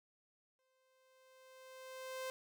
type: tone with exponential growth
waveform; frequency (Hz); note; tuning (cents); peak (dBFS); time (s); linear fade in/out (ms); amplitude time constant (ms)
sawtooth; 520; C5; -11; -36; 0.59-2.3; 0; 370
effects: none